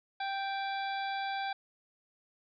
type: harmonic tone with a mistuned harmonic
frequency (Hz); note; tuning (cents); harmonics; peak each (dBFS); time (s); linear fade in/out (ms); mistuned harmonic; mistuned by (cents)
784; G5; 0; 1 / 2 / 3 / 4 / 5 / 6; -34 / -40 / -44 / -46 / -48 / -50; 0.2-1.53; 5; 4; +150
effects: none